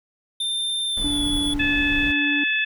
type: tone with pitch glide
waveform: square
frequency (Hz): 3589 to 3421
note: A7 to A7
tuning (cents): +34 to -49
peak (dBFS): -23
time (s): 0.4-1.54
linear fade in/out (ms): 5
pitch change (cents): -83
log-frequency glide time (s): 0.87-1.23
type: noise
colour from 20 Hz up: brown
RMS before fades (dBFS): -30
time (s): 0.97-2.12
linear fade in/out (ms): 2
type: tone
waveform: triangle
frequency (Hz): 289.1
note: D4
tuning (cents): -27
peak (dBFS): -22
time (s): 1.04-2.44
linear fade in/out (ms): 5
type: harmonic tone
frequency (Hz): 865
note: A5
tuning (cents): -30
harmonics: 2 / 3 / 4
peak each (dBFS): -23 / -22 / -28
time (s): 1.59-2.65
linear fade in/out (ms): 10
effects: none